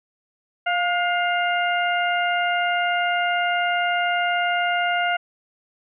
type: harmonic tone with a mistuned harmonic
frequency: 702 Hz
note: F5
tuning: 9 cents sharp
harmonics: 1 / 2 / 3 / 4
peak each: -22 / -24 / -27 / -29 dBFS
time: 0.66-5.17 s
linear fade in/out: 10 ms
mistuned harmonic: 2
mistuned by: +38 cents
effects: none